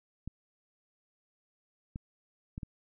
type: clicks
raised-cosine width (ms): 5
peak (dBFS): -26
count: 4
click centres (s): 0.276 / 1.959 / 2.579 / 2.632
effects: none